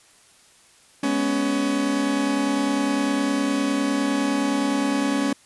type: tone cluster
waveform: 40% pulse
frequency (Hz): 209.8 / 250.1 / 279.9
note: G#3 / B3 / C#4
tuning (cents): +18 / +22 / +17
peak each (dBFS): -27 / -27 / -21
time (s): 1.03-5.33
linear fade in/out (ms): 5
effects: white hiss -54 dBFS RMS until 5.45 s + resampled to 24000 Hz